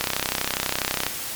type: click train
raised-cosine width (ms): 0.2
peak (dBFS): -4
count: 35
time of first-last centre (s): 0.01-1.066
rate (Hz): 32.2
effects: white hiss -31 dBFS RMS until 1.35 s + MP3 96 kbps